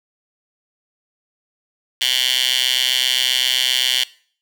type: tone with high-pass filter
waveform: 10% pulse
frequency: 127.6 Hz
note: C3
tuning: 43 cents flat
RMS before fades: -18 dBFS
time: 2.01-4.04 s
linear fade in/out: 5 ms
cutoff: 3000 Hz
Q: 3.5
effects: noise-tail reverb RT60 0.5 s tail -21 dB re dry